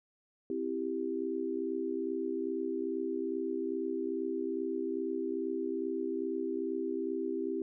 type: chord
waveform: sine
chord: C major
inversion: none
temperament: equal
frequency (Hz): 261.6 / 329.6 / 392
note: C4 / E4 / G4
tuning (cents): 0 / 0 / 0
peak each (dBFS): -38 / -36 / -35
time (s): 0.5-7.62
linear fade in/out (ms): 2
effects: none